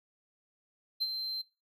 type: tone with ADSR envelope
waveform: triangle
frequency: 4119 Hz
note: C8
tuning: 28 cents flat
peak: -26 dBFS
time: 1-1.42 s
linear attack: 21 ms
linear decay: 38 ms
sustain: -7 dB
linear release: 11 ms
effects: noise-tail reverb RT60 0.3 s tail -20 dB re dry